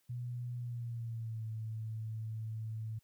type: tone with pitch glide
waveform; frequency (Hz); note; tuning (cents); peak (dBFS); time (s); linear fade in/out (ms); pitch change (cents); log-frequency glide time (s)
sine; 121.9 to 110.5; B2 to A2; -22 to +8; -37; 0.09-2.99; 10; -170; 0.57-1.46
effects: white hiss -75 dBFS RMS until 3.03 s + high-pass 60 Hz 12 dB/octave